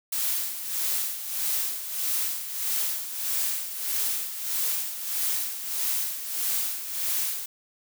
blue noise with tremolo, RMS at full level -26 dBFS, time 0.12-7.46 s, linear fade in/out 5 ms, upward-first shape sine, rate 1.6 Hz, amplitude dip 65%, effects none

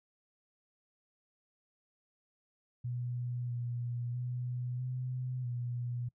sine tone with pitch steps, 122.4 / 120.5 / 123.7 / 126.9 / 121.5 Hz, B2 / B2 / B2 / B2 / B2, -15 / -42 / +3 / +47 / -28 cents, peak -34 dBFS, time 2.84-6.09 s, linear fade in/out 10 ms, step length 650 ms, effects noise-tail reverb RT60 0.1 s tail -24 dB re dry

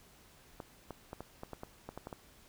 clicks, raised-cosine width 1 ms, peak -28 dBFS, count 11, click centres 0.602 / 0.907 / 1.131 / 1.206 / 1.434 / 1.533 / 1.634 / 1.89 / 1.976 / 2.071 / 2.128 s, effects pink hiss -61 dBFS RMS until 2.48 s

